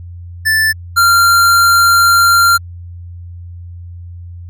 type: tone pair in turn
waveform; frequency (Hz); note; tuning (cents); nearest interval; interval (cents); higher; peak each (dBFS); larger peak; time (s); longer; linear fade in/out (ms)
square; 1760 / 1383.5; A6 / F6; 0 / -17; major third; 417; first; -10 / -7; second; 0.45-0.73 / 0.96-2.58; second; 20
effects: added 87 Hz sine -27 dBFS peak until 4.49 s